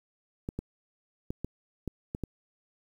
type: clicks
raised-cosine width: 3 ms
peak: -20 dBFS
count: 7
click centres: 0.489 / 0.59 / 1.305 / 1.446 / 1.877 / 2.149 / 2.237 s
effects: 9-bit